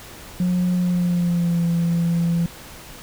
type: tone with pitch glide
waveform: sine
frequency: 179.8 to 169.71 Hz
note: F#3 to F3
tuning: -49 to -49 cents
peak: -15 dBFS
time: 0.4-2.46 s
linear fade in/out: 2 ms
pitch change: -100 cents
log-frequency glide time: 0.76-1.65 s
effects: tanh soft clip ceiling -15 dBFS + pink hiss -40 dBFS RMS until 3.02 s